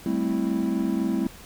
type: chord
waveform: triangle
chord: A minor seventh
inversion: third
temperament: equal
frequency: 196 / 220 / 261.6 / 329.6 Hz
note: G3 / A3 / C4 / E4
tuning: 0 / 0 / 0 / 0 cents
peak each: -26 dBFS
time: 0.06-1.27 s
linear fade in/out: 2 ms
effects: pink hiss -46 dBFS RMS until 1.45 s

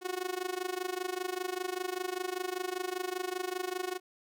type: tone with amplitude modulation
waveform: sawtooth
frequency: 366.3 Hz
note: F#4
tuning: 17 cents flat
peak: -26 dBFS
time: 0.01-4 s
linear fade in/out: 50 ms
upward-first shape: sine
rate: 25.1 Hz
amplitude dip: 90%
effects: none

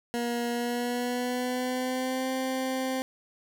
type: tone with pitch glide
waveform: 20% pulse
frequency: 238 to 261 Hz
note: A#3 to C4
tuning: +36 to -4 cents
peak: -23 dBFS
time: 0.14-3.02 s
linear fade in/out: 0 ms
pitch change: +160 cents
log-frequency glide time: 0.5-2.3 s
effects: none

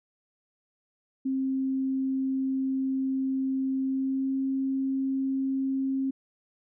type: tone with pitch glide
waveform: sine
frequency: 265.6 to 267.8 Hz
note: C4 to C4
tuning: +26 to +40 cents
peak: -25 dBFS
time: 1.25-6.11 s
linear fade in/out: 10 ms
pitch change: +14 cents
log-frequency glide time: 3.83-4.35 s
effects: none

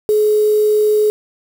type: tone with quantisation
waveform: sine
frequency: 424.5 Hz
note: G#4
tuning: 38 cents sharp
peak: -10 dBFS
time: 0.09-1.1 s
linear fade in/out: 0 ms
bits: 5
effects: none

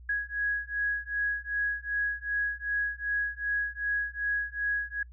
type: beating tone pair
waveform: sine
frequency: 1661.2 / 1663.8 Hz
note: G#6 / G#6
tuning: 0 / +3 cents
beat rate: 2.6 Hz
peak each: -31 dBFS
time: 0.09-5.03 s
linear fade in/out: 5 ms
effects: noise-tail reverb RT60 0.1 s tail -25 dB re dry + added 60 Hz sine -46 dBFS peak until 5.12 s

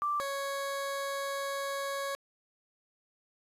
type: tone pair in turn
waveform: sine / 20% pulse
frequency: 1174.7 / 554.4 Hz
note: D6 / C#5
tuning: 0 / 0 cents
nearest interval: octave + minor second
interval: 1300 cents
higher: first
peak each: -28 dBFS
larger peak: neither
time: 0.02-0.2 / 0.2-2.15 s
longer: second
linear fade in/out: 0 ms
effects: resampled to 32000 Hz + 10-bit

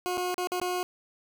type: tone with dropouts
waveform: 20% pulse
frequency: 360.8 Hz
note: F#4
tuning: 44 cents flat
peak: -23 dBFS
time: 0.06-0.83 s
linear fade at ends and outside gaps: 0 ms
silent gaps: 0.172-0.177 / 0.343-0.38 / 0.472-0.519 / 0.6-0.615 s
effects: none

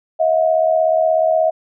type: tone pair together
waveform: sine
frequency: 639 / 715.6 Hz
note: D#5 / F5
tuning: +46 / +42 cents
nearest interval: major second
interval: 196 cents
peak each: -13 / -18 dBFS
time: 0.19-1.51 s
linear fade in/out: 20 ms
effects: none

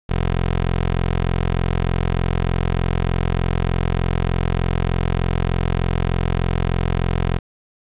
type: tone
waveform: 15% pulse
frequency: 43.31 Hz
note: F1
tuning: 14 cents flat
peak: -11 dBFS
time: 0.09-7.39 s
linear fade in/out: 10 ms
effects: resampled to 8000 Hz + 8-bit

